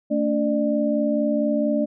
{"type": "tone cluster", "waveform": "sine", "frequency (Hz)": [223.6, 288, 597], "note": ["A3", "D4", "D5"], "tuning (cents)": [28, -34, 28], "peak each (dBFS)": -23, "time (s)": [0.1, 1.86], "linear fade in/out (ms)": 20, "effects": []}